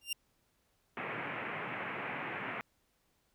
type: tone with exponential growth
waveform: sawtooth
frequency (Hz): 2789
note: F7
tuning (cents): -3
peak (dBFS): -27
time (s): 0.01-0.13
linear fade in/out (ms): 5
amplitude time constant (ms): 26
type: band-pass noise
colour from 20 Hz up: white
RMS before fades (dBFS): -40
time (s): 0.97-2.61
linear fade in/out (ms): 0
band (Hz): 110 to 2500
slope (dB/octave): 48
effects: pink hiss -75 dBFS RMS until 3.34 s